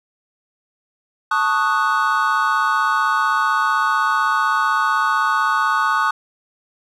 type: chord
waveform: triangle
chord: D# half-diminished seventh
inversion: second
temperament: equal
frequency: 880 / 1108.7 / 1244.5 / 1480 Hz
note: A5 / C#6 / D#6 / F#6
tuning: 0 / 0 / 0 / 0 cents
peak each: -21 / -19 / -18 / -19 dBFS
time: 1.31-6.11 s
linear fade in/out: 5 ms
effects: none